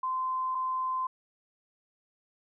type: tone pair in turn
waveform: sine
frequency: 1034 / 1034 Hz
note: C6 / C6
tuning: -21 / -21 cents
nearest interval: unison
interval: 0 cents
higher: neither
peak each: -28 dBFS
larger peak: neither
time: 0.03-0.55 / 0.55-1.07 s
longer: neither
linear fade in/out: 5 ms
effects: none